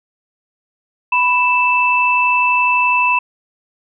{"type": "tone pair together", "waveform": "sine", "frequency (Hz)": [987.8, 2644], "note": ["B5", "E7"], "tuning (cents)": [0, 5], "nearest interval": "octave + perfect fourth", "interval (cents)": 1705, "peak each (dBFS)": -14, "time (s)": [1.12, 3.19], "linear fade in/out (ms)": 5, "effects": []}